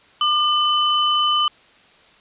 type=tone pair together; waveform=sine; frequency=1200 / 3024 Hz; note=D6 / F#7; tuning=+37 / +37 cents; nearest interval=octave + major third; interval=1600 cents; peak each=-18 dBFS; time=0.21-1.48 s; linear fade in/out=2 ms; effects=white hiss -51 dBFS RMS until 2.2 s + resampled to 8000 Hz